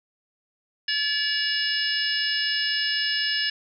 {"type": "harmonic tone", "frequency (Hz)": 574, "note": "D5", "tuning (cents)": -40, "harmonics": [3, 4, 5, 6, 7, 8, 9], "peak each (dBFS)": [-27, -38, -28, -37, -35, -37, -27], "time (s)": [0.88, 3.5], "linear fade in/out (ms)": 5, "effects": []}